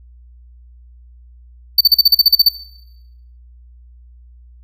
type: tone bursts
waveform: square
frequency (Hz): 4552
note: C#8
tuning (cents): +45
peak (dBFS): -6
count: 11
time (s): 1.78-2.488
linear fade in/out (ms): 5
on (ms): 28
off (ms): 40
effects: noise-tail reverb RT60 0.9 s tail -18 dB re dry + added 60 Hz sine -40 dBFS peak until 4.63 s